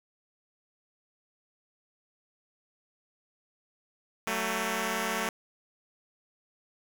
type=tone pair together; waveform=5% pulse; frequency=188.73 / 223.1 Hz; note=F#3 / A3; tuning=+35 / +24 cents; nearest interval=minor third; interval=289 cents; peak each=-22 / -19 dBFS; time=4.27-5.29 s; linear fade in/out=2 ms; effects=8-bit